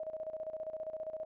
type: tone with tremolo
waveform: sine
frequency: 630 Hz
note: D#5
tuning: 21 cents sharp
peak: -36 dBFS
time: 0-1.25 s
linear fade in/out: 2 ms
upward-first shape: square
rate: 15 Hz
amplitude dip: 70%
effects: none